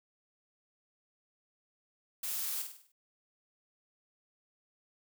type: noise with echo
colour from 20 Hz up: blue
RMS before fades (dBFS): -37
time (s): 2.23-2.62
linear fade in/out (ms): 5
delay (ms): 50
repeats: 6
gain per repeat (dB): -6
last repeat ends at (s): 2.92
effects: none